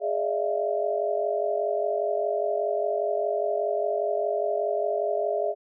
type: tone cluster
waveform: sine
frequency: 415 / 585 / 637 / 682 Hz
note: G#4 / D5 / D#5 / F5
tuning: -1 / -7 / +41 / -41 cents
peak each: -29 dBFS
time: 0-5.55 s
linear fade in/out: 50 ms
effects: none